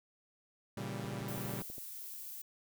sawtooth chord, A# diminished seventh, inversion none, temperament equal, 116.54 / 138.59 / 164.81 / 196 Hz, A#2 / C#3 / E3 / G3, 0 / 0 / 0 / 0 cents, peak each -39 / -40 / -45 / -39 dBFS, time 0.77-1.62 s, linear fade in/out 5 ms
click train, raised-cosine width 2 ms, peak -36 dBFS, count 10, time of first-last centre 1.05-1.782 s, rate 12.3 Hz
violet noise, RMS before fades -46 dBFS, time 1.28-2.42 s, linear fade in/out 5 ms
effects none

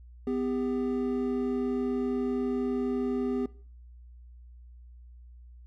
triangle tone pair together, 251.8 / 399.7 Hz, B3 / G4, +34 / +34 cents, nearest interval minor sixth, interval 800 cents, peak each -27 / -29 dBFS, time 0.27-3.46 s, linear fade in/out 2 ms, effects noise-tail reverb RT60 0.5 s tail -21 dB re dry + added 60 Hz sine -47 dBFS peak until 5.66 s

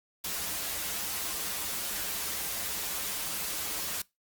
white noise with comb filter, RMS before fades -34 dBFS, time 0.24-4.02 s, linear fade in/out 5 ms, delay 8 ms, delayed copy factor -0.95, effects noise-tail reverb RT60 0.2 s tail -22 dB re dry + Opus 48 kbps

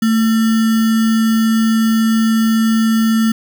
sine tone with sample-and-hold, 223.2 Hz, A3, 25 cents sharp, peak -10 dBFS, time 0.02-3.32 s, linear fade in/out 5 ms, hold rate 1575 Hz, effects none

